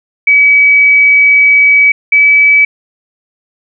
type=tone pair in turn; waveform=sine; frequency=2279 / 2292 Hz; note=C#7 / D7; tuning=+47 / -43 cents; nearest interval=unison; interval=10 cents; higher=second; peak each=-3 dBFS; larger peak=neither; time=0.27-1.92 / 2.12-2.65 s; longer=first; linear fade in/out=5 ms; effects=none